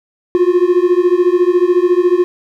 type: beating tone pair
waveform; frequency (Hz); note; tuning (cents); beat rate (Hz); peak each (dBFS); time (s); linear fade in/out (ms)
triangle; 350 / 364; F4 / F#4; +4 / -28; 14; -10; 0.35-2.24; 0
effects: none